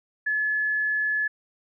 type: tone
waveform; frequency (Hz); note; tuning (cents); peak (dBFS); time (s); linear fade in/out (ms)
sine; 1714; A6; -46; -22; 0.26-1.28; 10
effects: none